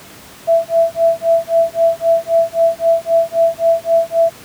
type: tone with tremolo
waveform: sine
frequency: 665 Hz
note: E5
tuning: 15 cents sharp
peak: -7 dBFS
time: 0.47-4.3 s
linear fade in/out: 20 ms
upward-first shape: sine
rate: 3.8 Hz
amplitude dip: 100%
effects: pink hiss -38 dBFS RMS until 4.44 s + high-pass 100 Hz 12 dB/octave